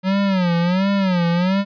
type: tone with vibrato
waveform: square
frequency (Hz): 184.1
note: F#3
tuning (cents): -8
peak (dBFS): -16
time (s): 0.03-1.65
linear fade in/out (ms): 50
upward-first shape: sine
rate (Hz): 1.4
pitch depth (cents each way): 140
effects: resampled to 11025 Hz